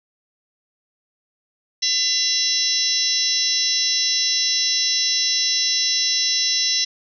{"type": "harmonic tone with a mistuned harmonic", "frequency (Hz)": 670, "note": "E5", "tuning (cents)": 28, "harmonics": [3, 4, 5, 6, 7, 8, 9], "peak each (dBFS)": [-31, -30, -30, -23, -33, -21, -24], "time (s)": [1.82, 6.85], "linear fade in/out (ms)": 10, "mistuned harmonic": 4, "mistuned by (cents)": 62, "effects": []}